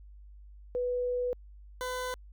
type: tone pair in turn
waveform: sine / 20% pulse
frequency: 493.9 / 504 Hz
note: B4 / B4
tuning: 0 / +35 cents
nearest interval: unison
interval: 35 cents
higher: second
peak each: -28 dBFS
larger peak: neither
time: 0.75-1.33 / 1.81-2.14 s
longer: first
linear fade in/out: 0 ms
effects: added 50 Hz sine -48 dBFS peak until 2.32 s